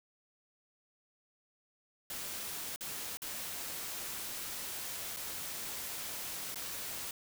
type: noise with dropouts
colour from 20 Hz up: white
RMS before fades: -41 dBFS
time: 2.1-7.11 s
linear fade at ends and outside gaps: 2 ms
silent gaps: 2.761-2.808 / 3.171-3.219 / 5.164-5.169 / 6.545-6.557 s
effects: none